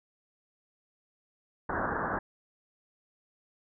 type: low-pass noise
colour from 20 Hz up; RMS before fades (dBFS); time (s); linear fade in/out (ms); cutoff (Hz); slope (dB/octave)
white; -32; 1.69-2.19; 5; 1700; 96
effects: none